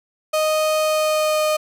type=tone with pitch glide; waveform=35% pulse; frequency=621 to 614.9 Hz; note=D#5 to D#5; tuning=-3 to -21 cents; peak=-15 dBFS; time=0.33-1.57 s; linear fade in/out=10 ms; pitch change=-18 cents; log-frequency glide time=0.8-1.43 s; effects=none